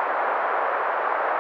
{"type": "band-pass noise", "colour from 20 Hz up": "pink", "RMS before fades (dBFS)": -24, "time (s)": [0, 1.39], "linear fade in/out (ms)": 0, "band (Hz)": [570, 1500], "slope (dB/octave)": 24, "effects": []}